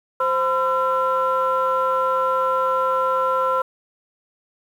sine tone cluster, 522 / 1015 / 1352 Hz, C5 / B5 / E6, -4 / +47 / +43 cents, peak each -21 dBFS, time 0.2-3.62 s, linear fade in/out 5 ms, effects tanh soft clip ceiling -10 dBFS + 8-bit

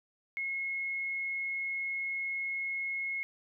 sine tone, 2169 Hz, C#7, 38 cents flat, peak -32 dBFS, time 0.37-3.23 s, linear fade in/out 0 ms, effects none

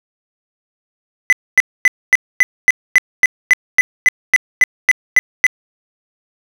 triangle tone bursts, 2009 Hz, B6, 29 cents sharp, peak -3 dBFS, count 16, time 1.3-5.466 s, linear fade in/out 0 ms, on 26 ms, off 250 ms, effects 7-bit

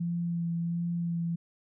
sine tone with vibrato, 170.2 Hz, F3, 44 cents flat, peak -28 dBFS, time 0-1.36 s, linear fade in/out 10 ms, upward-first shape sine, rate 1.4 Hz, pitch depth 16 cents each way, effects none

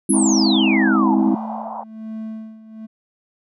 sine exponential sweep, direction down, 11175 to 810 Hz, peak -19 dBFS, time 0.09-1.15 s, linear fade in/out 10 ms
sine chord, Ab augmented, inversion none, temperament just, 207.7 / 259.6 / 324.5 Hz, Ab3 / C4 / E4, 0 / -13 / -27 cents, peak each -18 dBFS, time 0.09-1.35 s, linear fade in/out 5 ms
white band-pass noise, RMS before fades -30 dBFS, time 0.13-1.84 s, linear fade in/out 10 ms, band 660 to 940 Hz, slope 48 dB/octave
triangle tone with tremolo, 220 Hz, A3, in tune, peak -24 dBFS, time 1.17-2.87 s, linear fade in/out 20 ms, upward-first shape sine, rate 1.2 Hz, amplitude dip 80%
effects none

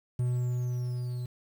triangle tone with level ramp, 123.6 Hz, B2, 2 cents sharp, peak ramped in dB -23 to -30 dBFS, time 0.19-1.26 s, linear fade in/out 5 ms, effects 9-bit

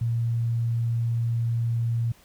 sine tone, 116.54 Hz, A#2, in tune, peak -22 dBFS, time 0.01-2.12 s, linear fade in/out 5 ms, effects pink hiss -56 dBFS RMS until 2.24 s

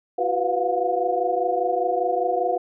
sine tone cluster, 343.7 / 376.4 / 494.8 / 698 / 723 Hz, F4 / F#4 / B4 / F5 / F#5, -28 / +30 / +3 / -1 / -40 cents, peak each -32 / -28 / -25 / -25 / -25 dBFS, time 0.18-2.58 s, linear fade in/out 10 ms, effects none

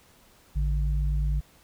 sine tone pair together, 54.82 / 146.2 Hz, A1 / D3, -6 / -7 cents, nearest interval octave + perfect fourth, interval 1699 cents, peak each -23 / -31 dBFS, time 0.55-1.41 s, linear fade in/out 20 ms, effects pink hiss -58 dBFS RMS until 1.63 s

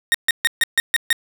30% pulse tone bursts, 1852 Hz, A#6, 12 cents flat, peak -10 dBFS, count 7, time 0.12-1.128 s, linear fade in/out 0 ms, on 24 ms, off 140 ms, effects none

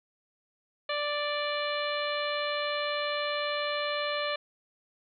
harmonic tone, 587.3 Hz, D5, in tune, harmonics 1 / 2 / 3 / 4 / 5 / 6 / 7, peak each -32 / -35 / -37 / -38 / -39 / -40 / -40 dBFS, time 0.89-4.36 s, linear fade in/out 5 ms, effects none

